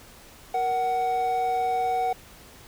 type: tone pair together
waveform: triangle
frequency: 470.2 / 747 Hz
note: A#4 / F#5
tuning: +15 / +16 cents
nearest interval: minor sixth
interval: 801 cents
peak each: -29 / -21 dBFS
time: 0.54-2.13 s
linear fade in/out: 5 ms
effects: pink hiss -49 dBFS RMS until 2.67 s